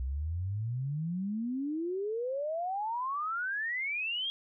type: exponential sweep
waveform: sine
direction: up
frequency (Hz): 61.74 to 3298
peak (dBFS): -31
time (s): 0-4.3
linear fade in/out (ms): 0
effects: none